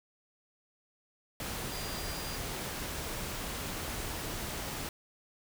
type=tone in noise; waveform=sine; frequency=4801 Hz; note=D8; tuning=37 cents sharp; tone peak=-45 dBFS; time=1.72-2.36 s; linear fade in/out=2 ms; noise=pink; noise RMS=-38 dBFS; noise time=1.4-4.89 s; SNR=-10 dB; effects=none